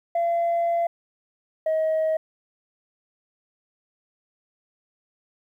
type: tone pair in turn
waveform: sine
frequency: 682 / 633.7 Hz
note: F5 / D#5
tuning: -41 / +32 cents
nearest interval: minor second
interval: 127 cents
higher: first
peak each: -18 dBFS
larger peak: neither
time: 0.15-0.87 / 1.66-2.17 s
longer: first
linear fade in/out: 5 ms
effects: tanh soft clip ceiling -18 dBFS + 10-bit